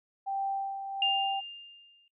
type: tone with tremolo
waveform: sine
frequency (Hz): 784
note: G5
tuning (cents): 0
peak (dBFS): -28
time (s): 0.26-1.41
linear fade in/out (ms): 20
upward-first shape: sine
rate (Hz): 1.3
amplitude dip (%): 55
type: tone with exponential decay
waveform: sine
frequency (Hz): 2804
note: F7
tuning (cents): +6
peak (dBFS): -22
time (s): 1.02-2.08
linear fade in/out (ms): 2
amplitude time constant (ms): 230
effects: noise-tail reverb RT60 0.1 s tail -18 dB re dry